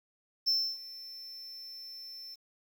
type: tone with ADSR envelope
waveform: triangle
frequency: 5330 Hz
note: E8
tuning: 18 cents sharp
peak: -23 dBFS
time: 0.46-2.36 s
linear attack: 21 ms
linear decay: 290 ms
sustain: -19 dB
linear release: 24 ms
effects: 10-bit